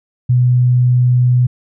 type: tone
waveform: sine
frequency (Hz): 124.3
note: B2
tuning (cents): +12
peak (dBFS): -8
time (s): 0.29-1.47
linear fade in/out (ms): 10
effects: none